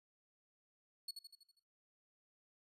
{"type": "tone with echo", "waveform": "40% pulse", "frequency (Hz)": 4379, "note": "C#8", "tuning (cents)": -22, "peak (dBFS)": -40, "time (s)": [1.08, 1.11], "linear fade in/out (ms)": 5, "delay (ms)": 81, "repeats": 6, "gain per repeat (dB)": -5, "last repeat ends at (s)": 1.596, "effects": ["noise-tail reverb RT60 0.8 s tail -24 dB re dry", "resampled to 32000 Hz"]}